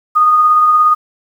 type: tone with tremolo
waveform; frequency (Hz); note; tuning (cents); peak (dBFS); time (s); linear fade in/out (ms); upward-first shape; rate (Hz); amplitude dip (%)
sine; 1234; D#6; -15; -5; 0.15-0.95; 20; triangle; 17; 30
effects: 7-bit